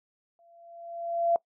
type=tone with exponential growth; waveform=sine; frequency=681 Hz; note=F5; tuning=44 cents flat; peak=-19 dBFS; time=0.39-1.36 s; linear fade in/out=1 ms; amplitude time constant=210 ms; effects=noise-tail reverb RT60 0.1 s tail -22 dB re dry